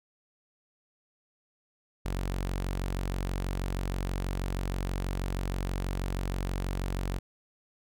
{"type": "tone", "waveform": "sawtooth", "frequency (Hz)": 46.25, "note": "F#1", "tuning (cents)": 0, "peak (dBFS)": -26, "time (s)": [2.05, 7.19], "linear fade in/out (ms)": 10, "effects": []}